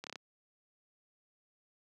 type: slowing click train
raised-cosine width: 0.2 ms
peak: -25 dBFS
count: 5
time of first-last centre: 0.04-0.157 s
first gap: 28 ms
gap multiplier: 1.03
effects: high-pass 200 Hz 12 dB/octave